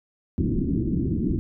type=low-pass noise; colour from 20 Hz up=white; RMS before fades=-24 dBFS; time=0.38-1.39 s; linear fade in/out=0 ms; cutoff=330 Hz; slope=48 dB/octave; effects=none